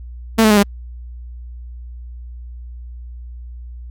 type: tone with pitch steps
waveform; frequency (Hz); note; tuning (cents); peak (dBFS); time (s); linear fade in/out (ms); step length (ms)
sawtooth; 224.2 / 216.4 / 208.9 / 201.7; A3 / A3 / G#3 / G3; +33 / -29 / +10 / +50; -5; 0.38-0.632; 10; 63
effects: added 60 Hz sine -30 dBFS peak until 3.9 s + Opus 48 kbps